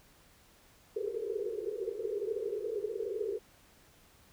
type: band-pass noise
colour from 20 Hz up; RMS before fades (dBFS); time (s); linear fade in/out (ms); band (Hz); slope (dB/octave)
pink; -36; 0.96-3.39; 10; 390 to 470; 96
effects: pink hiss -62 dBFS RMS until 4.32 s

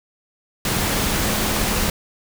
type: tone in noise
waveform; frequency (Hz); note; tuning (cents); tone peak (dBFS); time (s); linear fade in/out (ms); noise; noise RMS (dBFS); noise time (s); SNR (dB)
sine; 210; G#3; +19; -29; 0.65-1.9; 2; pink; -21; 0.65-1.9; -11
effects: none

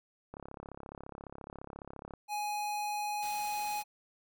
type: click train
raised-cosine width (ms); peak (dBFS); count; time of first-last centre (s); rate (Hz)
1; -30; 63; 0.34-2.137; 34.5
type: tone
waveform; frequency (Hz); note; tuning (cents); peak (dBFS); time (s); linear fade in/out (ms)
square; 834; G#5; +7; -34; 2.28-3.84; 50
type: noise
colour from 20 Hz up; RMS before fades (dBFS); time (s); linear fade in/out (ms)
white; -47; 3.22-3.83; 10
effects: none

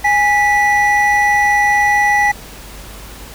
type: tone pair together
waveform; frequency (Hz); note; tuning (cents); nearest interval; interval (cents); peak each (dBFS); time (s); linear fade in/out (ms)
triangle; 824.9 / 1962; G#5 / B6; -12 / -12; octave + minor third; 1500; -11; 0.04-2.32; 10
effects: added 50 Hz sine -36 dBFS peak until 3.34 s + pink hiss -35 dBFS RMS until 3.34 s

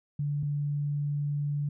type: tone pair in turn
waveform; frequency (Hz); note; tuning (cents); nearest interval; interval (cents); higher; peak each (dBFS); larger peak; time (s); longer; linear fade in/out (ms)
sine; 145.2 / 145.2; D3 / D3; -19 / -19; unison; 0; neither; -27; neither; 0.19-0.43 / 0.43-1.69; second; 5
effects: none

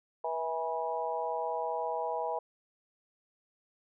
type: harmonic tone with a mistuned harmonic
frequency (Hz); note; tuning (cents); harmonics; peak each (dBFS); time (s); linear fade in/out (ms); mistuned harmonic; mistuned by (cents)
162.2; E3; -28; 3 / 4 / 5 / 6; -37 / -36 / -36 / -37; 0.24-2.39; 5; 5; +26
effects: none

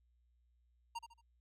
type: tone with echo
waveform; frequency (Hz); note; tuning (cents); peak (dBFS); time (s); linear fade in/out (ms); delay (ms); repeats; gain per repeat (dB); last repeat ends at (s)
square; 930; A#5; -4; -40; 0.95-0.99; 10; 75; 3; -9; 1.215
effects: added 60 Hz sine -70 dBFS peak until 1.4 s + low-pass 9000 Hz 12 dB/octave

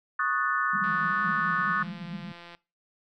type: chord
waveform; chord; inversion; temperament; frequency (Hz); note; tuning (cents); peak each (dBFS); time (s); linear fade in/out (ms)
sine; D# half-diminished seventh; third; equal; 1108.7 / 1244.5 / 1480 / 1760; C#6 / D#6 / F#6 / A6; 0 / 0 / 0 / 0; -30 / -29 / -29 / -31; 0.19-1.83; 5
type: band-pass noise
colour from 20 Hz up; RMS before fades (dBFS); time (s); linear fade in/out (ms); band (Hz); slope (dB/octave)
pink; -38; 0.73-2.32; 5; 160 to 210; 96
type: click train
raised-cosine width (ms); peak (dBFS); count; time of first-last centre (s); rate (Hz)
0.3; -30; 295; 0.84-2.549; 172
effects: noise-tail reverb RT60 0.3 s tail -21 dB re dry

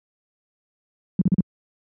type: tone bursts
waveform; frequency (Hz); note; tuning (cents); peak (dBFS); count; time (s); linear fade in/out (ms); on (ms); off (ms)
sine; 185; F#3; 0; -13; 4; 1.19-1.407; 2; 25; 39
effects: high-pass 80 Hz 12 dB/octave

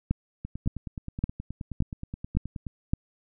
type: two click trains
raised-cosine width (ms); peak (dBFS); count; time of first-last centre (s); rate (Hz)
5; -22 / -11; 22 / 6; 0.45-2.668 / 0.11-2.935; 9.47 / 1.77
effects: none

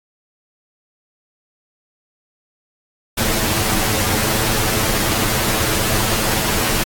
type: noise with comb filter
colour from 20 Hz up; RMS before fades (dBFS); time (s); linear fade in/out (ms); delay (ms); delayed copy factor
pink; -18; 3.17-6.84; 10; 9.2; +0.85
effects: AAC 64 kbps

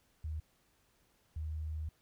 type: tone pair in turn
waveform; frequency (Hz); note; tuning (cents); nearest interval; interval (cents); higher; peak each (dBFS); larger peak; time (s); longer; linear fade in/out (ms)
sine; 77.78 / 77.78; D#2 / D#2; 0 / 0; unison; 0; neither; -36 / -36; neither; 0.24-0.4 / 1.36-1.89; second; 5
effects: pink hiss -72 dBFS RMS until 2.01 s

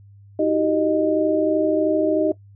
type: tone cluster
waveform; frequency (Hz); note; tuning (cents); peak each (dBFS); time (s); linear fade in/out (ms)
sine; 316 / 366 / 389 / 618; D#4 / F#4 / G4 / D#5; +27 / -19 / -13 / -12; -20 / -29 / -23 / -20; 0.39-2.32; 5
effects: noise-tail reverb RT60 0.1 s tail -17 dB re dry + added 100 Hz sine -44 dBFS peak until 2.55 s

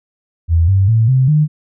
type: tone with pitch steps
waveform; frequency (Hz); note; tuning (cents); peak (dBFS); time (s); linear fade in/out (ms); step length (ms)
sine; 83.2 / 96.68 / 112.35 / 130.55 / 151.71; E2 / G2 / A2 / C3 / D#3; +17 / -23 / +37 / -3 / -43; -8; 0.48-1.48; 50; 200
effects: none

